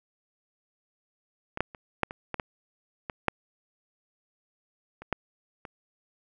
clicks, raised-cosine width 0.5 ms, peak -18 / -9 / -28 / -8 / -22 / -16 / -15 / -18 / -7 / -27 / -11 / -25 dBFS, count 12, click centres 1.574 / 1.606 / 1.748 / 2.033 / 2.109 / 2.343 / 2.398 / 3.098 / 3.283 / 5.02 / 5.127 / 5.652 s, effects none

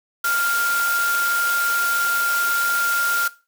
sine tone in noise, 1396.9 Hz, F6, in tune, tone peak -19 dBFS, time 0.24-3.28 s, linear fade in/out 5 ms, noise white, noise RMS -27 dBFS, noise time 0.24-3.28 s, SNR +5 dB, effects noise-tail reverb RT60 0.3 s tail -17 dB re dry + high-pass 400 Hz 12 dB/octave

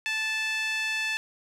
5% pulse tone with band-pass filter, 876 Hz, A5, 8 cents flat, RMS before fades -29 dBFS, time 0.06-1.17 s, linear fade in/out 0 ms, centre 2200 Hz, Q 4.2, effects none

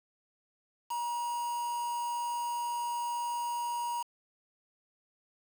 triangle tone with quantisation, 953 Hz, A#5, 38 cents sharp, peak -30 dBFS, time 0.9-4.03 s, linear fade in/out 10 ms, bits 7, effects none

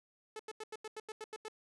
sawtooth tone bursts, 433.9 Hz, A4, 24 cents flat, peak -38 dBFS, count 10, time 0.36-1.483 s, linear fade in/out 2 ms, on 34 ms, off 87 ms, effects resampled to 24000 Hz + 12-bit

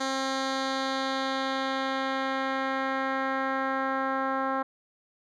10% pulse tone with low-pass filter sweep, 267 Hz, C4, 35 cents sharp, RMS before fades -29 dBFS, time 0-4.63 s, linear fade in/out 10 ms, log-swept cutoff 5800 to 1300 Hz, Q 1.5, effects none

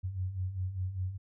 sine beating tone pair, 89.4 / 94.4 Hz, F2 / F#2, +41 / +35 cents, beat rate 5 Hz, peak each -39 / -33 dBFS, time 0.03-1.18 s, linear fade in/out 20 ms, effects none

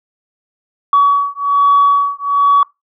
sine beating tone pair, 1132 / 1133.2 Hz, C#6 / C#6, +36 / +38 cents, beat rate 1.2 Hz, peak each -11 dBFS, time 0.93-2.63 s, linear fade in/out 2 ms, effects noise-tail reverb RT60 0.2 s tail -23 dB re dry + tanh soft clip ceiling -2 dBFS

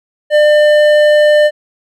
sine tone with hard clipping, 599 Hz, D5, 34 cents sharp, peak -7 dBFS, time 0.3-1.51 s, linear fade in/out 50 ms, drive 10 dB, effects none

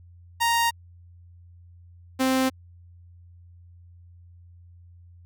sawtooth tone pair in turn, 932.3 / 261.6 Hz, A#5 / C4, 0 / 0 cents, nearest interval octave + minor seventh, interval 2200 cents, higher first, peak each -16 dBFS, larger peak neither, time 0.4-0.71 / 2.19-2.5 s, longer neither, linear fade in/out 20 ms, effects added 87 Hz sine -47 dBFS peak until 5.25 s

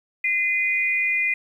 sine tone pair together, 2052 / 2449 Hz, C7 / D#7, -34 / -28 cents, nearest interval minor third, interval 306 cents, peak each -22 dBFS, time 0.24-1.34 s, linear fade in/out 5 ms, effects 9-bit

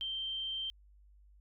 sine tone, 3136 Hz, G7, in tune, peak -35 dBFS, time 0.01-0.7 s, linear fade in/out 0 ms, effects added 50 Hz sine -58 dBFS peak until 1.4 s

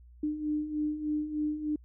sine beating tone pair, 299.2 / 302.5 Hz, D4 / D#4, +32 / -49 cents, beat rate 3.3 Hz, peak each -36 / -30 dBFS, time 0.23-1.76 s, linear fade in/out 5 ms, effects added 60 Hz sine -51 dBFS peak until 1.84 s

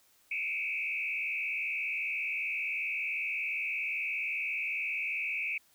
sine tone with frequency modulation, 2425 Hz, D#7, 45 cents flat, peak -31 dBFS, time 0.31-5.58 s, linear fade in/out 5 ms, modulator 77.4 Hz, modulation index 2.7, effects white hiss -66 dBFS RMS until 5.74 s

